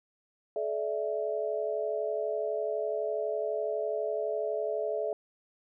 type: chord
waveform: sine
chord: A suspended fourth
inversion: none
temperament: equal with one note detuned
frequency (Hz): 429.7 / 587.3 / 659.3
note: A4 / D5 / E5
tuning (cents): -41 / 0 / 0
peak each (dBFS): -33 / -34 / -33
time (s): 0.56-5.13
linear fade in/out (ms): 2
effects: none